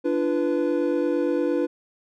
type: chord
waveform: triangle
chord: B diminished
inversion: first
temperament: equal with one note detuned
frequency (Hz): 293.7 / 342.4 / 493.9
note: D4 / F4 / B4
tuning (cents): 0 / -34 / 0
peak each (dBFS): -23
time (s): 0.04-1.67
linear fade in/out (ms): 20
effects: none